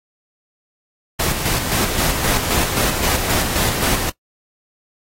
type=noise with tremolo; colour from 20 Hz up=pink; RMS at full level=-18 dBFS; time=1.19-4.1 s; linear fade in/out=10 ms; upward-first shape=square; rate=3.8 Hz; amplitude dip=40%; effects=noise-tail reverb RT60 0.1 s tail -20 dB re dry + AAC 48 kbps